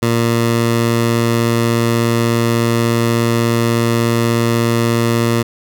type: tone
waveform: 15% pulse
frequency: 116.54 Hz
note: A#2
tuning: in tune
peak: -6 dBFS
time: 0.02-5.43 s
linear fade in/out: 10 ms
effects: none